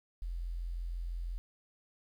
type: tone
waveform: sine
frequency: 43 Hz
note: F1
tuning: 26 cents flat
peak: -35 dBFS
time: 0.22-1.38 s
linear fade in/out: 0 ms
effects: 11-bit